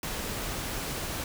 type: noise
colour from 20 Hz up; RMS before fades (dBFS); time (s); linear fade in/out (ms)
pink; -34; 0.03-1.24; 2
effects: none